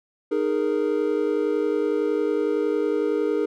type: chord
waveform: triangle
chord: D# suspended fourth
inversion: none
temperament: equal with one note detuned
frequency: 308.3 / 415.3 / 466.2 Hz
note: D#4 / G#4 / A#4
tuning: -16 / 0 / 0 cents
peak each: -24 / -22 / -23 dBFS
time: 0.31-3.46 s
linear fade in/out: 10 ms
effects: none